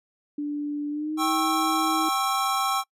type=tone with pitch glide; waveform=sine; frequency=292.9 to 319.4 Hz; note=D4 to D#4; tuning=-5 to +45 cents; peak=-26 dBFS; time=0.38-2.09 s; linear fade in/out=5 ms; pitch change=+150 cents; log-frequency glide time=0.9-1.26 s
type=chord; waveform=square; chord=C# diminished; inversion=second; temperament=equal with one note detuned; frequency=784 / 1092.2 / 1318.5 Hz; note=G5 / C#6 / E6; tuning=0 / -26 / 0 cents; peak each=-28 dBFS; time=1.17-2.84 s; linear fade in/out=50 ms
effects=noise-tail reverb RT60 0.1 s tail -24 dB re dry + resampled to 32000 Hz